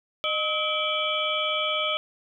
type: tone cluster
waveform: sine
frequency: 613 / 1278 / 2326 / 3058 / 3339 Hz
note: D#5 / D#6 / D7 / G7 / G#7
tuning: -26 / +46 / -17 / -44 / +9 cents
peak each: -30 dBFS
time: 0.24-1.97 s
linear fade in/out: 0 ms
effects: none

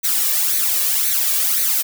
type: noise with flanger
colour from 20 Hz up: blue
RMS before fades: -18 dBFS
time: 0.03-1.83 s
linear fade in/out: 20 ms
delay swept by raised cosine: 0.48 to 1.78 ms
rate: 1.9 Hz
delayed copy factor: +0.7
effects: none

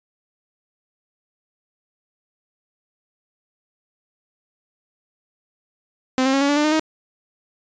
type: tone with pitch steps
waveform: sawtooth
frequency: 259 / 266.3 / 273.8 / 281.5 / 289.4 / 297.5 / 305.9 / 314.5 Hz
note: C4 / C4 / C#4 / C#4 / D4 / D4 / D#4 / D#4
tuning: -17 / +31 / -21 / +27 / -25 / +22 / -29 / +19 cents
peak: -12 dBFS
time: 6.18-6.796 s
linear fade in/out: 0 ms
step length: 77 ms
effects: resampled to 16000 Hz

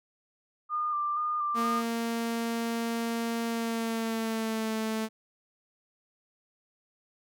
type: tone with vibrato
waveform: sine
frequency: 1200 Hz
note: D6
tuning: 37 cents sharp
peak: -27 dBFS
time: 0.69-1.83 s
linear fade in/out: 50 ms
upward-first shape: square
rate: 2.1 Hz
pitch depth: 24 cents each way
type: tone with pitch glide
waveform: sawtooth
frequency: 231.1 to 220.2 Hz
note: A#3 to A3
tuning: -15 to +2 cents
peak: -25 dBFS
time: 1.54-5.09 s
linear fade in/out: 50 ms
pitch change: -83 cents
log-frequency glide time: 3.46-4.73 s
effects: none

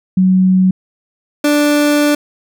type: tone pair in turn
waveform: sine / 30% pulse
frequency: 186.4 / 293.8 Hz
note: F#3 / D4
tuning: +13 / +1 cents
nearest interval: minor sixth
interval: 788 cents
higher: second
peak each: -7 dBFS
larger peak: neither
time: 0.17-0.71 / 1.44-2.15 s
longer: second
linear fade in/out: 5 ms
effects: none

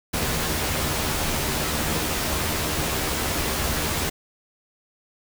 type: noise with comb filter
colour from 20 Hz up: pink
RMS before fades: -25 dBFS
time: 0.13-4.1 s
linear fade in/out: 10 ms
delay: 13 ms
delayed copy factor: +0.55
effects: none

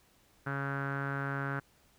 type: tone with low-pass filter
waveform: sawtooth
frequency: 138.59 Hz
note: C#3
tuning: in tune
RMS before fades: -35 dBFS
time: 0.46-1.6 s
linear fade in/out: 10 ms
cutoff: 1500 Hz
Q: 7
effects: pink hiss -66 dBFS RMS until 1.98 s

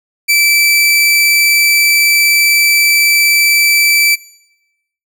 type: tone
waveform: sawtooth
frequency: 2323 Hz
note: D7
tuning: 20 cents flat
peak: -4 dBFS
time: 0.28-4.16 s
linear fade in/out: 20 ms
effects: noise-tail reverb RT60 0.9 s tail -21 dB re dry

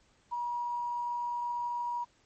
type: tone with quantisation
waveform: sine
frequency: 960 Hz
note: B5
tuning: 49 cents flat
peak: -31 dBFS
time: 0.31-2.05 s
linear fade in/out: 20 ms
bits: 10
effects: pink hiss -67 dBFS RMS until 2.25 s + MP3 32 kbps

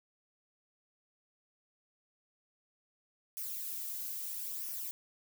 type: noise with flanger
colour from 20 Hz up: violet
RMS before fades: -40 dBFS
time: 3.37-4.91 s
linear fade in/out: 0 ms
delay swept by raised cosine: 0.25 to 2.25 ms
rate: 0.77 Hz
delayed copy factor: -0.55
effects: none

